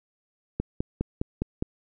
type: click train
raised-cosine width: 3 ms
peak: -13 dBFS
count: 6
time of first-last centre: 0.6-1.625 s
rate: 4.88 Hz
effects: none